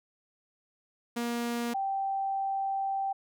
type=tone pair in turn; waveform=sawtooth / sine; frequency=236.9 / 780.9 Hz; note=A#3 / G5; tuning=+28 / -7 cents; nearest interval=octave + major sixth; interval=2065 cents; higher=second; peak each=-26 / -28 dBFS; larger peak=first; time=1.16-1.74 / 1.74-3.13 s; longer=second; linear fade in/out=10 ms; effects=none